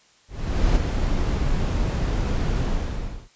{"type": "noise with ADSR envelope", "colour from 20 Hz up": "brown", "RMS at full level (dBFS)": -17, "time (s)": [0.28, 3.29], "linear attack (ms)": 480, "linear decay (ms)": 10, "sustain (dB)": -5, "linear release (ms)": 660, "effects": ["white hiss -57 dBFS RMS until 3.35 s", "resampled to 16000 Hz"]}